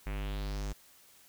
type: tone with low-pass filter sweep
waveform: square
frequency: 50.2 Hz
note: G1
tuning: 42 cents sharp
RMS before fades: -36 dBFS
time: 0.06-0.73 s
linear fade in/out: 10 ms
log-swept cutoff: 2200 to 7200 Hz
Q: 2.9
effects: white hiss -60 dBFS RMS until 1.28 s